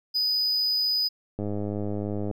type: tone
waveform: triangle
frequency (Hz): 4978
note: D#8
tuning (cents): 0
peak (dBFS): -21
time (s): 0.14-1.09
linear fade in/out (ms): 20
type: click train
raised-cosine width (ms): 2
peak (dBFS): -18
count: 96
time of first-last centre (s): 1.39-2.312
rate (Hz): 103
effects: none